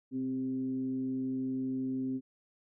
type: tone with frequency modulation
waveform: sine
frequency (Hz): 261.6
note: C4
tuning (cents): 0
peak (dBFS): -31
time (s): 0.11-2.21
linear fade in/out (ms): 50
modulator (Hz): 134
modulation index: 0.37
effects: none